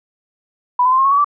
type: tone with pitch steps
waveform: sine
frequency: 987.8 / 1015 / 1042.9 / 1071.6 / 1101.1 / 1131.4 / 1162.5 Hz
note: B5 / B5 / C6 / C6 / C#6 / C#6 / D6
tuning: 0 / +47 / -6 / +41 / -12 / +35 / -18 cents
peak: -10 dBFS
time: 0.79-1.245 s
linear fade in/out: 5 ms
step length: 65 ms
effects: none